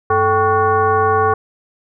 sine tone with frequency modulation, 777 Hz, G5, 16 cents flat, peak -11 dBFS, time 0.1-1.34 s, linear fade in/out 5 ms, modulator 340 Hz, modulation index 1.6, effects none

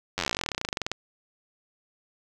slowing click train, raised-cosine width 0.2 ms, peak -10 dBFS, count 30, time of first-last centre 0.18-0.916 s, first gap 10 ms, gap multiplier 1.06, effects none

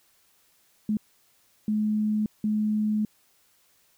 sine tone bursts at uneven times, 213.1 Hz, G#3, 45 cents sharp, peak -22 dBFS, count 3, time 0.89-0.97 / 1.68-2.26 / 2.44-3.05 s, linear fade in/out 2 ms, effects white hiss -64 dBFS RMS until 3.97 s

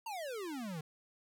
square exponential sweep, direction down, 946 to 147.6 Hz, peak -40 dBFS, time 0.06-0.81 s, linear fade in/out 5 ms, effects none

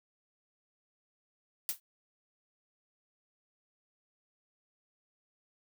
blue noise with exponential decay, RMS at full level -28 dBFS, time 1.69-1.8 s, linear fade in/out 1 ms, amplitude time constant 22 ms, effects none

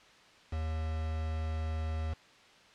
triangle tone with quantisation, 79.1 Hz, D#2, 29 cents sharp, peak -30 dBFS, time 0.52-2.14 s, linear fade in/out 10 ms, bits 7, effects white hiss -58 dBFS RMS until 2.74 s + low-pass 4000 Hz 12 dB/octave

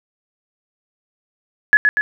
sine tone with echo, 1700 Hz, G#6, 40 cents sharp, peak -6 dBFS, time 1.73-1.77 s, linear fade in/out 0 ms, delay 120 ms, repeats 2, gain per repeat -4 dB, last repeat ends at 2.01 s, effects none

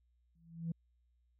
sine tone with exponential growth, 166 Hz, E3, 12 cents sharp, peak -31 dBFS, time 0.35-0.72 s, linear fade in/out 5 ms, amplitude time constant 80 ms, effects tanh soft clip ceiling -31 dBFS + added 60 Hz sine -70 dBFS peak until 1.39 s

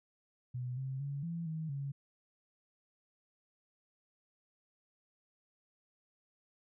sine tone with pitch steps, 124.8 / 132.8 / 140.9 / 168.2 / 158.9 / 139.5 Hz, B2 / C3 / C#3 / E3 / D#3 / C#3, +19 / +26 / +29 / +35 / +37 / +11 cents, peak -36 dBFS, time 0.54-1.92 s, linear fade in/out 10 ms, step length 230 ms, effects none

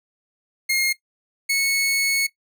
sawtooth tone pair in turn, 2141 / 2202 Hz, C7 / C#7, +39 / -12 cents, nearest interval unison, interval 49 cents, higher second, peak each -15 / -15 dBFS, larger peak neither, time 0.69-0.93 / 1.49-2.27 s, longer second, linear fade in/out 10 ms, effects noise-tail reverb RT60 0.1 s tail -17 dB re dry

